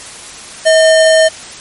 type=tone with sample-and-hold; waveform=sine; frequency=640 Hz; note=D#5; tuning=49 cents sharp; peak=-4 dBFS; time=0.65-1.29 s; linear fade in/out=20 ms; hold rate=2450 Hz; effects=white hiss -30 dBFS RMS until 1.6 s + MP3 48 kbps